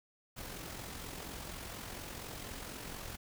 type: noise with amplitude modulation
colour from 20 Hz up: pink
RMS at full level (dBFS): -43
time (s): 0.36-3.17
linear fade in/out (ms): 20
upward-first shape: sine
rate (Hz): 44.2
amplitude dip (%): 45
effects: none